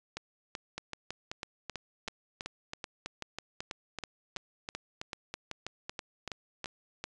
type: two click trains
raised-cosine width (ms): 0.2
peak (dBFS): -20 / -20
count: 19 / 19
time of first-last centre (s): 0.17-7.04 / 0.78-6.643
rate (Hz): 2.62 / 3.07
effects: resampled to 22050 Hz